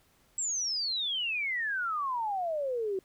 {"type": "exponential sweep", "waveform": "sine", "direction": "down", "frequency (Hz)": [7750, 370], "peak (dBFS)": -29, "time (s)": [0.38, 2.99], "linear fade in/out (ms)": 2, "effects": ["pink hiss -66 dBFS RMS until 3.04 s"]}